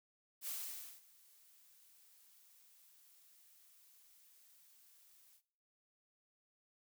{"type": "noise with ADSR envelope", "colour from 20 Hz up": "blue", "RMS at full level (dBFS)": -42, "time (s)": [0.41, 5.42], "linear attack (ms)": 65, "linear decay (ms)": 530, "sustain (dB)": -24, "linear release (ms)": 68, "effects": ["noise-tail reverb RT60 0.6 s tail -19 dB re dry"]}